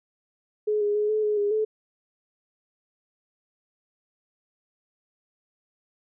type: tone with pitch steps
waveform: sine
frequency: 423.6 / 413.2 / 420.1 / 430.3 / 421.5 / 409.4 / 432.9 Hz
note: G#4 / G#4 / G#4 / A4 / G#4 / G#4 / A4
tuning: +34 / -9 / +20 / -39 / +26 / -25 / -28 cents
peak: -21 dBFS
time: 0.67-1.65 s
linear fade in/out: 10 ms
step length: 140 ms
effects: none